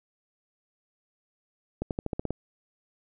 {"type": "accelerating click train", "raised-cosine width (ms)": 2, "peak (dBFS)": -16, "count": 8, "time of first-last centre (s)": [1.82, 2.306], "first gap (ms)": 88, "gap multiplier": 0.92, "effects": []}